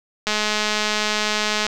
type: click train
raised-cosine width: 0.2 ms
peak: -4 dBFS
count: 297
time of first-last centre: 0.27-1.666 s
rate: 212 Hz
effects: none